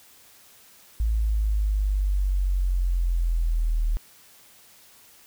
sine exponential sweep, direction down, 55.4 to 38.89 Hz, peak -20 dBFS, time 1-3.97 s, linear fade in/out 0 ms, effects white hiss -53 dBFS RMS until 5.26 s

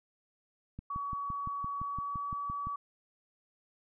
click train, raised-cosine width 5 ms, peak -29 dBFS, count 12, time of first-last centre 0.79-2.67 s, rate 5.85 Hz
sine tone with pitch glide, 1131 to 1142.2 Hz, C#6 to D6, +34 to -49 cents, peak -34 dBFS, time 0.9-2.76 s, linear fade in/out 5 ms, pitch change +17 cents, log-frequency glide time 1.76-2.36 s
effects none

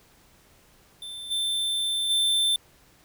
square tone with level steps, 3552 Hz, A7, 16 cents sharp, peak -36 / -25 / -21 dBFS, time 1.02-2.56 s, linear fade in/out 2 ms, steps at 1.3 / 2.09 s, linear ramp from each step 20 ms, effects pink hiss -58 dBFS RMS until 3.04 s

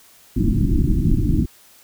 pink low-pass noise, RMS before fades -17 dBFS, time 0.36-1.46 s, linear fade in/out 10 ms, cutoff 340 Hz, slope 96 dB/octave, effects white hiss -50 dBFS RMS until 1.83 s

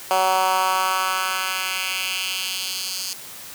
10% pulse tone with high-pass filter sweep, 187.5 Hz, F#3, 23 cents sharp, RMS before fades -23 dBFS, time 0.11-3.13 s, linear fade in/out 0 ms, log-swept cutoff 680 to 5000 Hz, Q 1.9, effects white hiss -38 dBFS RMS until 3.54 s + high-pass 80 Hz 12 dB/octave

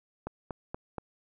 click train, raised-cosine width 1 ms, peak -21 dBFS, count 4, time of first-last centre 0.27-0.983 s, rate 4.21 Hz, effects none

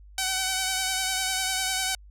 5% pulse tone with vibrato, 757 Hz, F#5, 39 cents sharp, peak -13 dBFS, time 0.18-1.95 s, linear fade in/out 2 ms, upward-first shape sine, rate 10 Hz, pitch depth 28 cents each way, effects added 50 Hz sine -46 dBFS peak until 2.1 s

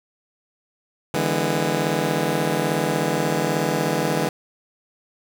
15% pulse chord, E dominant seventh, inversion third, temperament just, 148.33 / 164.81 / 206 / 247.2 Hz, D3 / E3 / G#3 / B3, +18 / 0 / -14 / +2 cents, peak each -19 / -19 / -20 / -23 dBFS, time 1.14-4.29 s, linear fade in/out 2 ms, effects none

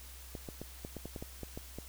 clicks, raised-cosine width 2 ms, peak -28 dBFS, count 11, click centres 0.352 / 0.488 / 0.616 / 0.849 / 0.967 / 1.056 / 1.162 / 1.225 / 1.433 / 1.575 / 1.786 s, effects added 63 Hz sine -50 dBFS peak until 1.88 s + white hiss -53 dBFS RMS until 1.88 s

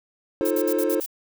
triangle chord, F dominant seventh, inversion third, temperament equal with one note detuned, 311.1 / 349.2 / 440 / 532.1 Hz, Eb4 / F4 / A4 / C5, 0 / 0 / 0 / +29 cents, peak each -24 dBFS, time 0.41-1 s, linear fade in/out 0 ms
violet noise bursts, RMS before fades -30 dBFS, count 6, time 0.45-1.062 s, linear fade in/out 5 ms, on 57 ms, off 54 ms
effects none

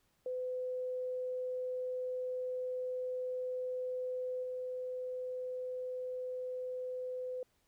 sine tone with level steps, 506 Hz, B4, 42 cents sharp, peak -35 / -37 dBFS, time 0.26-7.43 s, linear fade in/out 2 ms, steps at 4.43 s, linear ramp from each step 5 ms, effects pink hiss -75 dBFS RMS until 7.67 s

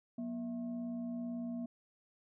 sine tone with frequency modulation, 239 Hz, A#3, 43 cents sharp, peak -37 dBFS, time 0.18-1.66 s, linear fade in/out 5 ms, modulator 420 Hz, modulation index 0.45, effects none

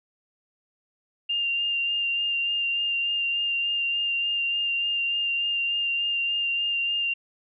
sine tone with vibrato, 2794 Hz, F7, in tune, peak -23 dBFS, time 1.29-7.14 s, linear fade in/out 10 ms, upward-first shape sine, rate 3.4 Hz, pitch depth 16 cents each way, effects none

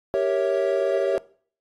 triangle chord, G diminished seventh, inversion none, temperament equal with one note detuned, 392 / 466.2 / 554.4 / 654.3 Hz, G4 / Bb4 / Db5 / Fb5, 0 / 0 / 0 / -13 cents, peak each -23 / -26 / -21 / -25 dBFS, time 0.14-1.18 s, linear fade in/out 0 ms, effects noise-tail reverb RT60 0.5 s tail -21 dB re dry + AAC 32 kbps

